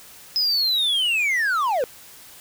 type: linear sweep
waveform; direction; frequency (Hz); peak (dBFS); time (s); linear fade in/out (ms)
triangle; down; 5130 to 462.1; -17; 0.36-1.84; 0
effects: white hiss -45 dBFS RMS until 2.4 s